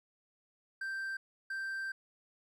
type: tone bursts at uneven times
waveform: triangle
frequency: 1568 Hz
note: G6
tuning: in tune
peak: -34 dBFS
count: 2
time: 0.81-1.17 / 1.5-1.92 s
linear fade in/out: 5 ms
effects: none